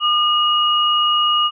sine tone pair together, 1213 / 2885 Hz, D#6 / F#7, -44 / -44 cents, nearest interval octave + minor third, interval 1500 cents, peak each -16 dBFS, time 0-1.51 s, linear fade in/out 50 ms, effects none

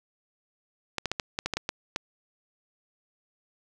clicks, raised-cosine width 0.2 ms, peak -11 dBFS, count 10, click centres 0.983 / 1.057 / 1.116 / 1.198 / 1.389 / 1.46 / 1.537 / 1.57 / 1.691 / 1.961 s, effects none

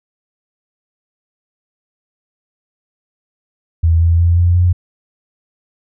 sine tone with pitch steps, 82.41 / 84 / 85.61 / 87.26 / 88.94 Hz, E2 / E2 / F2 / F2 / F2, 0 / +33 / -34 / -1 / +32 cents, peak -8 dBFS, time 3.83-4.73 s, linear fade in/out 10 ms, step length 180 ms, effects none

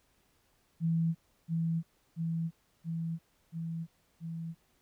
sine tone with echo, 164.81 Hz, E3, in tune, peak -26 dBFS, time 0.8-1.15 s, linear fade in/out 50 ms, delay 680 ms, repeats 5, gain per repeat -2 dB, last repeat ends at 4.55 s, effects pink hiss -71 dBFS RMS until 4.81 s

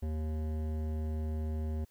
sine tone with hard clipping, 77.78 Hz, D#2, in tune, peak -34 dBFS, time 0.02-1.85 s, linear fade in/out 10 ms, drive 14 dB, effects white hiss -70 dBFS RMS until 1.9 s

